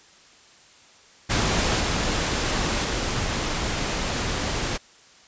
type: noise with level steps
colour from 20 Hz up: pink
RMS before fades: -22 / -24 / -26 dBFS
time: 1.29-4.78 s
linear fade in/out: 20 ms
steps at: 1.8 / 2.84 s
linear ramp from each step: 10 ms
effects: white hiss -52 dBFS RMS until 5.27 s + resampled to 16000 Hz